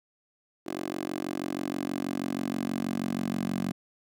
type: tone with high-pass filter sweep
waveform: 10% pulse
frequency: 46.25 Hz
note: F#1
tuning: in tune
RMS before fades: -32 dBFS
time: 0.66-3.72 s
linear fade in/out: 10 ms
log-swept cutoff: 350 to 200 Hz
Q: 2.9
effects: none